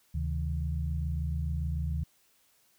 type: tone cluster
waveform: sine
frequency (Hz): 75.1 / 133.3 / 160.3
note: D2 / C3 / E3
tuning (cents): +39 / +33 / -48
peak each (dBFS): -30 / -38 / -36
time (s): 0.14-2.04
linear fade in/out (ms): 10
effects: white hiss -67 dBFS RMS until 2.78 s